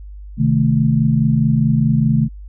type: chord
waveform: sine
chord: A diminished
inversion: first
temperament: equal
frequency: 130.81 / 155.56 / 220 Hz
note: C3 / Eb3 / A3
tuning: 0 / 0 / 0 cents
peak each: -16 dBFS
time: 0.37-2.29 s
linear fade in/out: 50 ms
effects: added 50 Hz sine -31 dBFS peak until 2.48 s